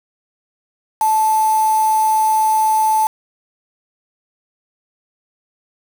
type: tone with quantisation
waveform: sine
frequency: 872 Hz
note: A5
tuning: 16 cents flat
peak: -12 dBFS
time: 1.01-3.07 s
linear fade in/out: 2 ms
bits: 4
effects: none